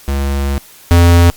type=tone pair in turn; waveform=square; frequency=69.3 / 86.01 Hz; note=C#2 / F2; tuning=0 / -26 cents; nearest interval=major third; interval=374 cents; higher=second; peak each=-14 / -5 dBFS; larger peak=second; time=0.08-0.58 / 0.91-1.3 s; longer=first; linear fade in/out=0 ms; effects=white hiss -40 dBFS RMS until 1.36 s + Opus 48 kbps